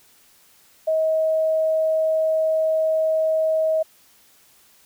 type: tone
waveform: sine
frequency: 635 Hz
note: D#5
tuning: 35 cents sharp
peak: -17 dBFS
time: 0.87-3.83 s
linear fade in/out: 10 ms
effects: white hiss -55 dBFS RMS until 4.85 s